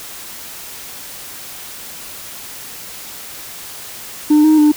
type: tone with pitch steps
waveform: sine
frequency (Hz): 301 / 310.5 / 300.2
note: D4 / D#4 / D4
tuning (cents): +43 / -3 / +38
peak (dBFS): -4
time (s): 4.3-4.72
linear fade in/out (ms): 10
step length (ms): 140
effects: tanh soft clip ceiling -6 dBFS + white hiss -32 dBFS RMS until 4.76 s